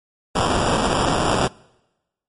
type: noise with sample-and-hold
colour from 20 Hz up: blue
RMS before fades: -19 dBFS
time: 0.35-1.48 s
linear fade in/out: 10 ms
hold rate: 2100 Hz
effects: noise-tail reverb RT60 1.0 s tail -25 dB re dry + MP3 48 kbps